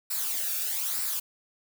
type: noise with flanger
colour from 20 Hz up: blue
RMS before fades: -30 dBFS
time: 0.1-1.2 s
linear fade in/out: 10 ms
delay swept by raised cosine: 0.31 to 1 ms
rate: 1.1 Hz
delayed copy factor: -0.6
effects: none